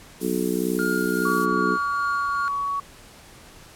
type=noise; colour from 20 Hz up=violet; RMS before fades=-32 dBFS; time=0.2-1.46 s; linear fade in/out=20 ms
type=harmonic tone; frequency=61.74 Hz; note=B1; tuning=in tune; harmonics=3 / 4 / 5 / 6 / 7; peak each=-28 / -28 / -28 / -28 / -28 dBFS; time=0.2-1.78 s; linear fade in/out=50 ms
type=tone with tremolo; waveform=triangle; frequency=1415 Hz; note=F6; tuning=22 cents sharp; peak=-23 dBFS; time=0.79-2.48 s; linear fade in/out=0 ms; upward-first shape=sine; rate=2.5 Hz; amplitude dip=35%
type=tone with pitch glide; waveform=sine; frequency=1137 to 1124.6 Hz; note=C#6 to C#6; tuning=+44 to +25 cents; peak=-23 dBFS; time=1.25-2.8 s; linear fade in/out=5 ms; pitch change=-19 cents; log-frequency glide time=2-2.56 s
effects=pink hiss -47 dBFS RMS until 3.75 s + low-pass 12000 Hz 12 dB/octave